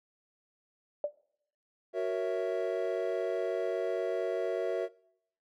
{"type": "tone with exponential decay", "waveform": "sine", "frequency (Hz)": 587.3, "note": "D5", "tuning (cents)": 0, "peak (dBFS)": -24, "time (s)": [1.04, 1.14], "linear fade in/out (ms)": 2, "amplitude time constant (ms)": 21}
{"type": "chord", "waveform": "triangle", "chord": "F# dominant seventh", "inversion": "none", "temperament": "equal", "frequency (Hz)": [370, 466.2, 554.4, 659.3], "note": ["F#4", "A#4", "C#5", "E5"], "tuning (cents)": [0, 0, 0, 0], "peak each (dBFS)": [-32, -33, -35, -32], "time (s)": [1.93, 4.89], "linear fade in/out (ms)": 50}
{"effects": ["noise-tail reverb RT60 0.7 s tail -22 dB re dry"]}